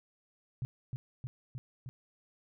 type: tone with echo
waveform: sine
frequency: 126.2 Hz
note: B2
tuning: 38 cents sharp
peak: -32 dBFS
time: 0.62-0.65 s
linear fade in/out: 0 ms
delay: 310 ms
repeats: 4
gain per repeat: -2 dB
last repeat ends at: 1.89 s
effects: none